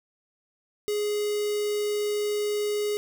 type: tone with notch filter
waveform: square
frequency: 416.6 Hz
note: G#4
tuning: 5 cents sharp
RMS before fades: -27 dBFS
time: 0.88-2.97 s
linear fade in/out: 0 ms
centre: 1400 Hz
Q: 0.98
effects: none